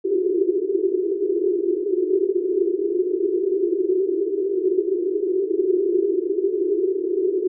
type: band-pass noise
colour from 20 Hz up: white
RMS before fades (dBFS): -21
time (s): 0.04-7.48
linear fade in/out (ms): 10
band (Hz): 350 to 400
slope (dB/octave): 96
effects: none